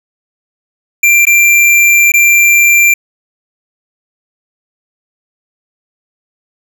square tone with dropouts, 2367 Hz, D7, 13 cents sharp, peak -5 dBFS, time 1.03-2.94 s, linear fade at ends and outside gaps 5 ms, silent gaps 1.253-1.268 / 2.12-2.138 s, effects none

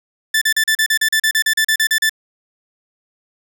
sawtooth tone bursts, 1760 Hz, A6, in tune, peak -9 dBFS, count 16, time 0.34-2.095 s, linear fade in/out 5 ms, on 75 ms, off 37 ms, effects 8-bit

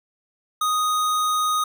square tone, 1244.5 Hz, D#6, in tune, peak -20 dBFS, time 0.61-1.64 s, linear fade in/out 5 ms, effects none

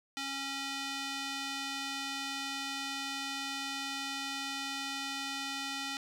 square tone with band-pass filter, 274.2 Hz, C#4, 19 cents flat, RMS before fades -38 dBFS, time 0.17-5.97 s, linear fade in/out 0 ms, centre 3700 Hz, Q 0.89, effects none

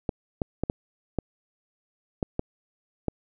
clicks, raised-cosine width 2 ms, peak -12 dBFS, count 8, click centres 0.092 / 0.418 / 0.636 / 0.699 / 1.187 / 2.228 / 2.394 / 3.083 s, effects none

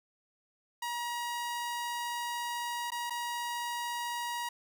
sawtooth tone with dropouts, 954 Hz, A#5, 40 cents sharp, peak -30 dBFS, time 0.82-4.49 s, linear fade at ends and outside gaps 5 ms, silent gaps 2.905-2.918 / 3.098-3.105 s, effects none

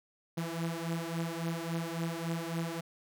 sawtooth beating tone pair, 164.81 / 168.41 Hz, E3 / E3, 0 / +37 cents, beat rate 3.6 Hz, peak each -32 / -33 dBFS, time 0.37-2.81 s, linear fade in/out 10 ms, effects none

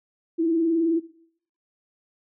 sine tone with vibrato, 329.6 Hz, E4, in tune, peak -19 dBFS, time 0.38-1 s, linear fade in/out 20 ms, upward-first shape sine, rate 19 Hz, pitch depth 52 cents each way, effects noise-tail reverb RT60 0.6 s tail -17 dB re dry

